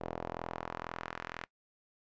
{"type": "tone with band-pass filter sweep", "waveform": "sawtooth", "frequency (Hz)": 42.08, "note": "E1", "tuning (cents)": 36, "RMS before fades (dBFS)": -42, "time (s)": [0, 1.46], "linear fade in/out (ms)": 20, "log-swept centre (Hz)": [600, 1800], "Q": 1.3, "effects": ["noise-tail reverb RT60 0.1 s tail -22 dB re dry", "resampled to 16000 Hz"]}